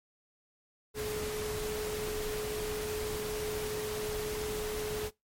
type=tone in noise; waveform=sine; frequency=425.4 Hz; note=G#4; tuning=42 cents sharp; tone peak=-34 dBFS; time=0.94-5.11 s; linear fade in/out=50 ms; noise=pink; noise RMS=-39 dBFS; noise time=0.94-5.11 s; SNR=+2 dB; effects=noise-tail reverb RT60 0.2 s tail -23 dB re dry + MP3 64 kbps